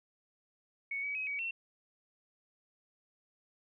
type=tone with pitch steps; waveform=sine; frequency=2221 / 2274 / 2540 / 2266 / 2709 Hz; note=C#7 / C#7 / D#7 / C#7 / E7; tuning=+3 / +44 / +35 / +37 / +47 cents; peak=-34 dBFS; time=0.91-1.51 s; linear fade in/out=5 ms; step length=120 ms; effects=none